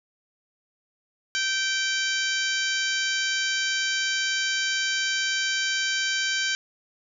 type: harmonic tone with a mistuned harmonic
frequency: 777 Hz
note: G5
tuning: 16 cents flat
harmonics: 2 / 3 / 4 / 5 / 6 / 7 / 8 / 9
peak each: -27 / -32 / -30 / -35 / -33 / -34 / -36 / -37 dBFS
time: 1.35-6.55 s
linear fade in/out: 0 ms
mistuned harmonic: 7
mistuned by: +36 cents
effects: none